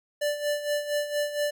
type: tone with tremolo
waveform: square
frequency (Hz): 587.3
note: D5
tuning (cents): 0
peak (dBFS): -24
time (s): 0.21-1.51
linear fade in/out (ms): 10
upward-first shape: sine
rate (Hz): 4.3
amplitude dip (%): 70
effects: none